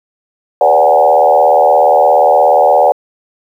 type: tone with frequency modulation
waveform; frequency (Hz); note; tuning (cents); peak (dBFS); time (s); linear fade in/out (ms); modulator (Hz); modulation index
sine; 659.3; E5; 0; -4; 0.61-2.92; 2; 77; 2.3
effects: high-pass 400 Hz 12 dB/octave + 7-bit